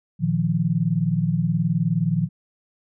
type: chord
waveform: sine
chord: Bb suspended fourth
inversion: none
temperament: equal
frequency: 116.54 / 155.56 / 174.61 Hz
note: Bb2 / Eb3 / F3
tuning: 0 / 0 / 0 cents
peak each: -26 / -22 / -22 dBFS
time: 0.19-2.29 s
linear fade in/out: 50 ms
effects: none